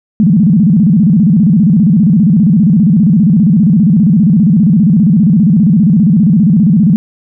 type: tone with vibrato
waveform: sine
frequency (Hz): 187.1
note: F#3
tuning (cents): +20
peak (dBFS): -4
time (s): 0.2-6.96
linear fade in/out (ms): 0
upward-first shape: square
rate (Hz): 15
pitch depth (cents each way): 250
effects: none